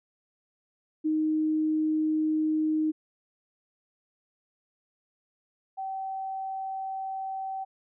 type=tone pair in turn; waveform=sine; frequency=311.1 / 769.1 Hz; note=D#4 / G5; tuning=0 / -33 cents; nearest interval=octave + major third; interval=1567 cents; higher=second; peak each=-23 / -31 dBFS; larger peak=first; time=1.04-2.92 / 5.77-7.65 s; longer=neither; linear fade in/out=20 ms; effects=none